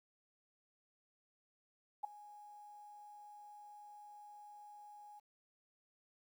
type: tone with ADSR envelope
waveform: sine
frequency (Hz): 830.6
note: G#5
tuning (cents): 0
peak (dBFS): -33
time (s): 2.03-5.2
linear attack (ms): 15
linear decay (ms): 6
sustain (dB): -20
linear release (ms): 15
effects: 12-bit